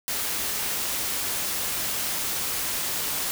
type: noise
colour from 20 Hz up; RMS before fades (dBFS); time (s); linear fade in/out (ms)
white; -28; 0.08-3.31; 0
effects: none